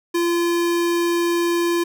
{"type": "tone", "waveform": "square", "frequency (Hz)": 343.2, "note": "F4", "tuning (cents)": -30, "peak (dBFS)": -18, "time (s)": [0.14, 1.84], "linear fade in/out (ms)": 10, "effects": []}